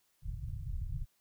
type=low-pass noise; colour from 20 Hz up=pink; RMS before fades=-38 dBFS; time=0.22-1.06 s; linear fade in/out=50 ms; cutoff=150 Hz; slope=96 dB/octave; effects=white hiss -74 dBFS RMS until 1.2 s